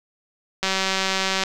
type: click train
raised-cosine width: 0.2 ms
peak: -5 dBFS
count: 155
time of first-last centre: 0.63-1.436 s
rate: 191 Hz
effects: none